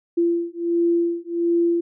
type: beating tone pair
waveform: sine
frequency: 340.4 / 341.8 Hz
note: F4 / F4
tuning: -44 / -37 cents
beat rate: 1.4 Hz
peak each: -21 dBFS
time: 0.17-1.81 s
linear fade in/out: 10 ms
effects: none

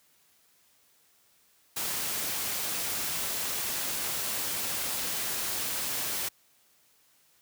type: noise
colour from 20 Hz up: white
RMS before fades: -32 dBFS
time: 1.76-6.29 s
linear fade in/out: 10 ms
effects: white hiss -65 dBFS RMS until 7.41 s + high-pass 60 Hz 12 dB/octave

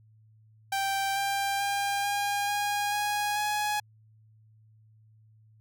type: tone with pitch steps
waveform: sawtooth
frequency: 784 / 792.7 / 801.4 / 810.2 / 819.2 / 828.2 / 837.4 Hz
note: G5 / G5 / G5 / G#5 / G#5 / G#5 / G#5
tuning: 0 / +19 / +38 / -43 / -24 / -5 / +14 cents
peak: -23 dBFS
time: 0.72-3.8 s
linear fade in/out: 5 ms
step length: 440 ms
effects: added 109 Hz sine -56 dBFS peak until 5.6 s

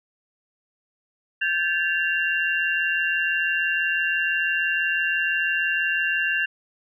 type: tone cluster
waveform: sine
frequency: 1562 / 1728 / 2767 Hz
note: G6 / A6 / F7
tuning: -7 / -32 / -17 cents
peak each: -25 dBFS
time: 1.41-6.46 s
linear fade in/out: 10 ms
effects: none

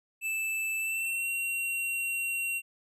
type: tone with pitch glide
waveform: square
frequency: 2637 to 2743 Hz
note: E7 to F7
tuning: 0 to -32 cents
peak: -30 dBFS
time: 0.21-2.62 s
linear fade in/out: 50 ms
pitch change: +68 cents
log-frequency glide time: 0.78-1.29 s
effects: none

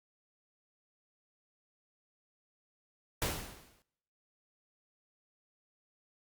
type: noise with exponential decay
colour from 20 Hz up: pink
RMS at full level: -31 dBFS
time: 3.22-3.82 s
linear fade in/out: 0 ms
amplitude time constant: 130 ms
effects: noise-tail reverb RT60 0.9 s tail -24 dB re dry + Opus 48 kbps

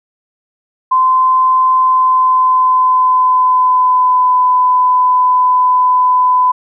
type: tone with pitch glide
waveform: sine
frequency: 1031 to 1004.5 Hz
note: C6 to B5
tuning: -26 to +29 cents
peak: -7 dBFS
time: 0.91-6.52 s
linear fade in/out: 10 ms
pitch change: -45 cents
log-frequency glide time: 1.75-4.37 s
effects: none

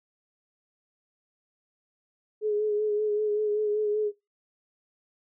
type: tone with vibrato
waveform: sine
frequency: 422 Hz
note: G#4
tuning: 28 cents sharp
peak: -23 dBFS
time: 2.41-4.12 s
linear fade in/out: 50 ms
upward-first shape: sine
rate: 5.2 Hz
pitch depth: 29 cents each way
effects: noise-tail reverb RT60 0.2 s tail -20 dB re dry

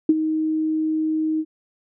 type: tone with ADSR envelope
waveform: sine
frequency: 313.8 Hz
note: D#4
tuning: 15 cents sharp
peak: -9 dBFS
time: 0.09-1.45 s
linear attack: 4 ms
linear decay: 39 ms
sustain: -10 dB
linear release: 53 ms
effects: none

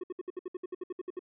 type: tone bursts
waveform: triangle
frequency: 364.3 Hz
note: F#4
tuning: 27 cents flat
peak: -32 dBFS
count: 14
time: 0.01-1.193 s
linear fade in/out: 5 ms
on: 26 ms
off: 63 ms
effects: resampled to 8000 Hz

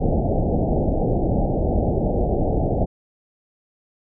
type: low-pass noise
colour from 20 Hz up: pink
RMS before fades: -20 dBFS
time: 0-2.86 s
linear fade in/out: 20 ms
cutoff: 790 Hz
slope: 96 dB/octave
effects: none

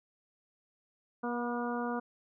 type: harmonic tone with a mistuned harmonic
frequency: 240 Hz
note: B3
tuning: 49 cents flat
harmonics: 1 / 2 / 3 / 4 / 5 / 6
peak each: -35 / -38 / -40 / -41 / -42 / -43 dBFS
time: 1.23-2 s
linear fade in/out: 10 ms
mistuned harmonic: 4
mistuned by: +17 cents
effects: none

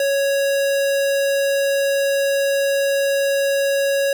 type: tone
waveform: square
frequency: 554.4 Hz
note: C#5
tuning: in tune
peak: -17 dBFS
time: 0-4.13 s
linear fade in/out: 2 ms
effects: none

